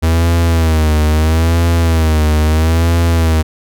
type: tone with vibrato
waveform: 45% pulse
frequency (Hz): 80.4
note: E2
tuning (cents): -43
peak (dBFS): -9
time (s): 0.02-3.43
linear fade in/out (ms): 20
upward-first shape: sine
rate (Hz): 0.76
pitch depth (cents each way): 86
effects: none